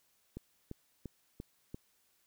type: click train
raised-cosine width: 3 ms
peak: -29 dBFS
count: 5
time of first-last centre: 0.37-1.745 s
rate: 2.91 Hz
effects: white hiss -73 dBFS RMS until 2.26 s